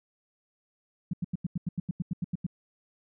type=tone bursts; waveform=sine; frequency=174.61 Hz; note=F3; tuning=in tune; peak=-26 dBFS; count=13; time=1.11-2.466 s; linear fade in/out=5 ms; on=24 ms; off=87 ms; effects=none